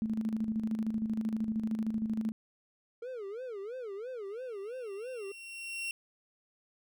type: tone with tremolo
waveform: sine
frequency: 220 Hz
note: A3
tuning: in tune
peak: -28 dBFS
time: 0.02-2.32 s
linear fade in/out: 0 ms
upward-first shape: square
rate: 13 Hz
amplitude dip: 55%
type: tone with vibrato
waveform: triangle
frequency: 449.6 Hz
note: A4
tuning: 37 cents sharp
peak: -36 dBFS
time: 3.02-5.32 s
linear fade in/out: 5 ms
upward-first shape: sine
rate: 3 Hz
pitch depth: 250 cents each way
type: tone with exponential growth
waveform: 40% pulse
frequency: 2734 Hz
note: F7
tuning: 37 cents flat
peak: -32 dBFS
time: 4.25-5.91 s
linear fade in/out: 1 ms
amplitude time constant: 360 ms
effects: none